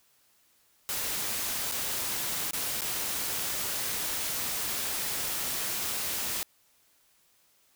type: noise with dropouts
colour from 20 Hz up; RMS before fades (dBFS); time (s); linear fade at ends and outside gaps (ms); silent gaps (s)
white; -32; 0.89-6.43; 0; 1.714-1.721 / 2.509-2.533 / 2.808-2.818
effects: white hiss -66 dBFS RMS until 7.75 s